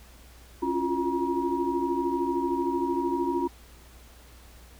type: tone cluster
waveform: sine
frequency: 275.6 / 341.9 / 355 / 953 Hz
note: C#4 / F4 / F4 / A#5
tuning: -10 / -37 / +28 / +38 cents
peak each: -30 dBFS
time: 0.62-3.48 s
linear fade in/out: 10 ms
effects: added 60 Hz sine -50 dBFS peak until 4.79 s + pink hiss -54 dBFS RMS until 4.79 s